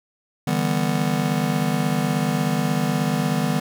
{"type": "chord", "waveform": "square", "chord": "E minor seventh", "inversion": "third", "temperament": "just", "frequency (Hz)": [148.33, 164.81, 197.78, 247.2], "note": ["D3", "E3", "G3", "B3"], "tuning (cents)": [18, 0, 16, 2], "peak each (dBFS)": -26, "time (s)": [0.47, 3.6], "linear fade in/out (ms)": 5, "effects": []}